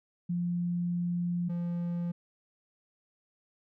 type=tone pair in turn; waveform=sine / triangle; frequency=174.61 / 172.9 Hz; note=F3 / F3; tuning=0 / -17 cents; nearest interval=unison; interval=17 cents; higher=first; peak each=-28 dBFS; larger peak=neither; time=0.29-1.49 / 1.49-2.12 s; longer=first; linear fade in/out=10 ms; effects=none